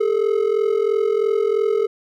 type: ring-modulated tone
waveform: triangle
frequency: 427.6 Hz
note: A4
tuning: 49 cents flat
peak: -11 dBFS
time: 0-1.87 s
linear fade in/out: 10 ms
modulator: 21.5 Hz
effects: none